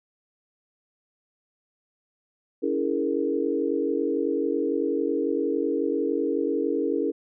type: chord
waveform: sine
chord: A# half-diminished seventh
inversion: first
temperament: equal with one note detuned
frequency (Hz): 282.4 / 329.6 / 415.3 / 466.2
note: C#4 / E4 / G#4 / A#4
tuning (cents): +32 / 0 / 0 / 0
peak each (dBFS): -28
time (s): 2.62-7.12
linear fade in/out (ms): 20
effects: none